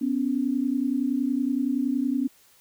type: tone pair together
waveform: sine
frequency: 250.4 / 281.1 Hz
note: B3 / C#4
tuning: +24 / +24 cents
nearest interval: major second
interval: 200 cents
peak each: -25 dBFS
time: 0.01-2.28 s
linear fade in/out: 10 ms
effects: white hiss -58 dBFS RMS until 2.6 s